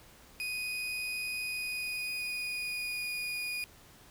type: tone with pitch glide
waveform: 35% pulse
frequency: 2489 to 2456 Hz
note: D#7 to D#7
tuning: 0 to -23 cents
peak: -32 dBFS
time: 0.4-3.64 s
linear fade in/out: 0 ms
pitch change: -23 cents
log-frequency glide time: 1.43-3.08 s
effects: pink hiss -57 dBFS RMS until 4.1 s